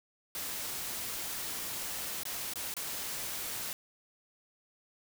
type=noise with dropouts; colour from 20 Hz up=white; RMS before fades=-38 dBFS; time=0.35-3.73 s; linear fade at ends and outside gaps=1 ms; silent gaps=2.234-2.253 / 2.536-2.557 / 2.74-2.766 s; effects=none